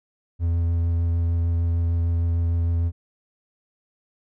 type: tone with vibrato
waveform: triangle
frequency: 84.5 Hz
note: E2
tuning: 43 cents sharp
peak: -17 dBFS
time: 0.39-2.92 s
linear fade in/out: 50 ms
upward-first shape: triangle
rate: 6.6 Hz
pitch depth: 14 cents each way
effects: none